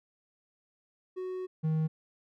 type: tone pair in turn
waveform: triangle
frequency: 370 / 157.6 Hz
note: F#4 / D#3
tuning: 0 / +23 cents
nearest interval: octave + minor third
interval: 1477 cents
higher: first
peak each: -32 / -24 dBFS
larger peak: second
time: 1.16-1.47 / 1.63-1.88 s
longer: first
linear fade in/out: 20 ms
effects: none